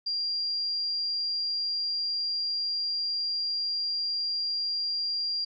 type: tone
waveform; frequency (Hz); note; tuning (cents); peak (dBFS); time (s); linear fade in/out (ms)
sine; 4773; D8; +27; -27; 0.06-5.45; 10
effects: none